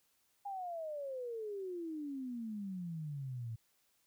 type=exponential sweep; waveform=sine; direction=down; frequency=817 to 110 Hz; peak=-39 dBFS; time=0.45-3.56 s; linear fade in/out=10 ms; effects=white hiss -75 dBFS RMS until 4.06 s